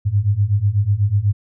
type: beating tone pair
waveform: sine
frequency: 97.7 / 105.8 Hz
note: G2 / G#2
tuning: -5 / +33 cents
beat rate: 8.1 Hz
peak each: -18 / -16 dBFS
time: 0.05-1.33 s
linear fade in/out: 20 ms
effects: none